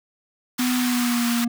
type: high-pass noise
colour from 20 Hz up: pink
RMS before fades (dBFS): -28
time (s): 0.58-1.45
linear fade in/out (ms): 10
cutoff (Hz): 970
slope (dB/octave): 48
type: tone with pitch glide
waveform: triangle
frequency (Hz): 250 to 236.9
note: B3 to A#3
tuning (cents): +21 to +28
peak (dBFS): -18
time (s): 0.59-1.48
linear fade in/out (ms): 5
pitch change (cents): -93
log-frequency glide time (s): 0.78-1.26
effects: none